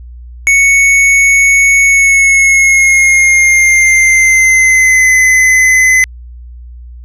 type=tone with pitch glide; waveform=square; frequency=2217 to 2033 Hz; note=C#7 to B6; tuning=0 to +50 cents; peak=-5 dBFS; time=0.47-6.04 s; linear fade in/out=0 ms; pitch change=-150 cents; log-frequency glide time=1.84-5.12 s; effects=added 60 Hz sine -27 dBFS peak until 7.04 s + low-pass 10000 Hz 12 dB/octave